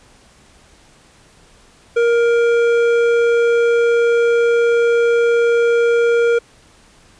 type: tone with hard clipping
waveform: sine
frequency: 469.3 Hz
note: A#4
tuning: 12 cents sharp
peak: -13 dBFS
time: 1.96-6.39 s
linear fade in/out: 10 ms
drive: 10 dB
effects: pink hiss -49 dBFS RMS until 7.19 s + resampled to 22050 Hz